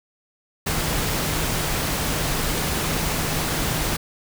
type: tone in noise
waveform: sine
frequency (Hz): 155.56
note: D#3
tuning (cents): 0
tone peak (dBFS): -32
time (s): 0.66-3.97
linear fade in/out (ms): 10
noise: pink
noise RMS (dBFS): -24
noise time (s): 0.66-3.97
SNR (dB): -11
effects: none